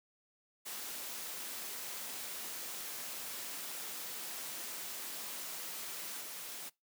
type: noise with level steps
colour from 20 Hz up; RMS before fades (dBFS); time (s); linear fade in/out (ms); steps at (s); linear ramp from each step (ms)
white; -43 / -45; 0.65-6.7; 20; 6.21; 5
effects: noise-tail reverb RT60 0.2 s tail -23 dB re dry + high-pass 200 Hz 12 dB/octave